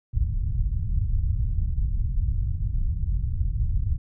pink low-pass noise, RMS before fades -24 dBFS, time 0.13-3.98 s, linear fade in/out 10 ms, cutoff 110 Hz, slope 24 dB/octave, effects none

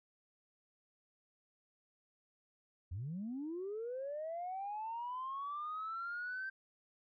sine linear sweep, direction up, 78.2 to 1568 Hz, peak -38 dBFS, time 2.91-6.5 s, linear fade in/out 10 ms, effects tanh soft clip ceiling -35 dBFS

